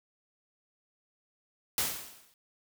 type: noise with exponential decay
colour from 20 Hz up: white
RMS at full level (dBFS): -27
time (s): 1.78-2.34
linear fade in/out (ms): 1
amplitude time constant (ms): 120
effects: none